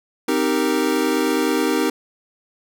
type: chord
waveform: square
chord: C minor seventh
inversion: none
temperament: equal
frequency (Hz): 261.6 / 311.1 / 392 / 466.2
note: C4 / Eb4 / G4 / Bb4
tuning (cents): 0 / 0 / 0 / 0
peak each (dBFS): -24 / -22 / -24 / -25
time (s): 0.28-1.9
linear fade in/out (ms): 5
effects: none